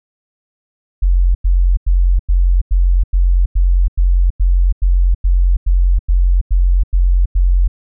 sine tone bursts, 44.62 Hz, F1, 38 cents sharp, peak -8 dBFS, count 16, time 1.02-7.68 s, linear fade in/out 10 ms, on 330 ms, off 92 ms, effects none

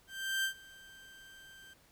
30% pulse tone with ADSR envelope, 1568 Hz, G6, in tune, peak -27 dBFS, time 0.07-1.74 s, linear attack 370 ms, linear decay 95 ms, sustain -23 dB, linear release 11 ms, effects pink hiss -65 dBFS RMS until 1.91 s

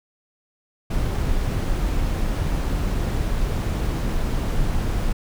brown noise, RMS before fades -22 dBFS, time 0.9-5.13 s, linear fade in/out 10 ms, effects none

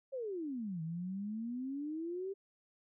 sine exponential two-way sweep, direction down then up, 554.4 to 157.8 to 398.5 Hz, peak -37 dBFS, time 0.12-2.34 s, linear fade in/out 20 ms, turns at 0.82 s, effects none

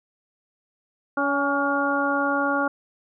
harmonic tone with a mistuned harmonic, 282.4 Hz, C#4, 32 cents sharp, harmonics 1 / 2 / 3 / 4 / 5, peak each -26 / -27 / -28 / -28 / -25 dBFS, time 1.17-2.68 s, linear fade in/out 5 ms, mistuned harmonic 3, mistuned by -29 cents, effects none

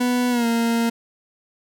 40% pulse tone with pitch glide, 246.9 to 231.7 Hz, B3 to A#3, 0 to -10 cents, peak -17 dBFS, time 0-0.9 s, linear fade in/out 10 ms, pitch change -110 cents, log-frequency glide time 0.3-0.46 s, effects none

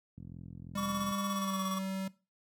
click train, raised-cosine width 5 ms, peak -32 dBFS, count 41, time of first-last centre 0.18-1.11 s, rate 43 Hz
square tone with pitch glide, 199.5 to 191.48 Hz, G3 to G3, +31 to -40 cents, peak -35 dBFS, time 0.75-2.08 s, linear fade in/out 5 ms, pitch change -71 cents, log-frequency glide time 1.29-1.63 s
square tone with tremolo, 1134 Hz, C#6, 39 cents sharp, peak -34 dBFS, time 0.77-1.79 s, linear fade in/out 10 ms, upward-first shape square, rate 17 Hz, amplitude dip 50%
effects noise-tail reverb RT60 0.3 s tail -19 dB re dry + high-pass 100 Hz 12 dB/octave

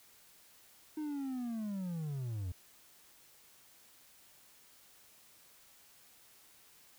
triangle linear sweep, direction down, 311.1 to 84.4 Hz, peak -34 dBFS, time 0.97-2.52 s, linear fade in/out 5 ms, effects white hiss -62 dBFS RMS until 6.98 s

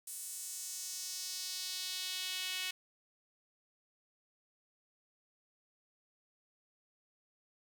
sawtooth tone with high-pass filter sweep, 370 Hz, F#4, in tune, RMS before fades -41 dBFS, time 0.07-2.71 s, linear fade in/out 5 ms, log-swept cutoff 9000 to 2700 Hz, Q 1.9, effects none

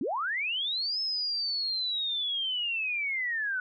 sine linear two-way sweep, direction up then down, 209.7 to 5230 to 1466 Hz, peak -28 dBFS, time 0.01-3.6 s, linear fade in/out 2 ms, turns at 1 s, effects none

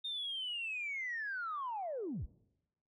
sine linear sweep, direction down, 3683 to 32.7 Hz, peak -36 dBFS, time 0.04-2.26 s, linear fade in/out 10 ms, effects noise-tail reverb RT60 0.9 s tail -22 dB re dry + tanh soft clip ceiling -32 dBFS

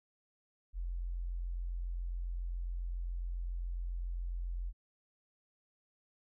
sine tone, 43.65 Hz, F1, in tune, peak -35 dBFS, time 0.73-4.73 s, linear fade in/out 50 ms, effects none

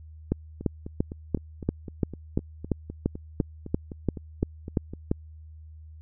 two click trains, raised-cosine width 3 ms, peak -23 / -10 dBFS, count 18 / 15, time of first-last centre 0.61-4.936 / 0.32-5.115 s, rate 3.93 / 2.92 Hz, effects added 78 Hz sine -43 dBFS peak until 6.01 s

